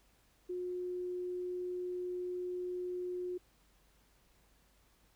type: tone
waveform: sine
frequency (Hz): 360.1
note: F#4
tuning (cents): -47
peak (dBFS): -36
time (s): 0.49-3.38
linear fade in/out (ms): 10
effects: added 50 Hz sine -70 dBFS peak until 5.15 s + pink hiss -70 dBFS RMS until 5.15 s